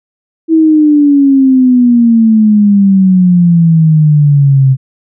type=exponential sweep; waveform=sine; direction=down; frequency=326.6 to 130.8 Hz; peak=-3 dBFS; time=0.48-4.77 s; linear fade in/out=50 ms; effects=none